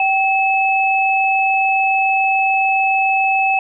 sine tone pair together, 773 / 2600 Hz, G5 / E7, -24 / -24 cents, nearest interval octave + major sixth, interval 2100 cents, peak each -15 / -16 dBFS, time 0-3.59 s, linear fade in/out 2 ms, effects none

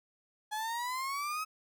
35% pulse exponential sweep, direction up, 841 to 1285 Hz, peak -32 dBFS, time 0.51-1.45 s, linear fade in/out 20 ms, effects none

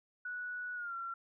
sine tone with pitch glide, 1472 to 1365.5 Hz, F#6 to F6, -9 to -39 cents, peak -38 dBFS, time 0.25-1.14 s, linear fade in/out 5 ms, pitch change -130 cents, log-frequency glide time 0.75-0.94 s, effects none

